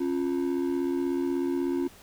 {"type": "ring-modulated tone", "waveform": "triangle", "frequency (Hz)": 311.1, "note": "D#4", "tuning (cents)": 0, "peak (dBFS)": -20, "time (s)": [0, 1.88], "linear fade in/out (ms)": 10, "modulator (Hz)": 38.2, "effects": ["pink hiss -52 dBFS RMS until 2.02 s"]}